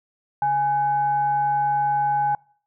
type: tone with frequency modulation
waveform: sine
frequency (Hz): 830.6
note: G#5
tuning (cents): 0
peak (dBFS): -18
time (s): 0.42-2.35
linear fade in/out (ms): 2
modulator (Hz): 691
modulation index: 0.29
effects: noise-tail reverb RT60 0.5 s tail -25 dB re dry